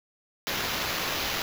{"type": "noise with sample-and-hold", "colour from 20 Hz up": "white", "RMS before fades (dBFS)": -30, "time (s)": [0.47, 1.42], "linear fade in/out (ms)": 0, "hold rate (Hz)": 8820, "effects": []}